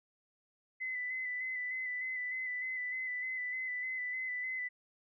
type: tone with vibrato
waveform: sine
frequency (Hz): 2014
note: B6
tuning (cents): +33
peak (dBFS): -35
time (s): 0.8-4.69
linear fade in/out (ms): 20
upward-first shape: square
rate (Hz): 3.3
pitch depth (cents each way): 22
effects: none